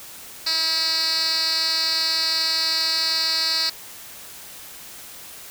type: tone with band-pass filter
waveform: 10% pulse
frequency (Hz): 322.6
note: E4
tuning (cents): -37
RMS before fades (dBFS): -22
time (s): 0.46-3.7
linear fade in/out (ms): 10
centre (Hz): 4400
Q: 5.3
effects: white hiss -40 dBFS RMS until 5.5 s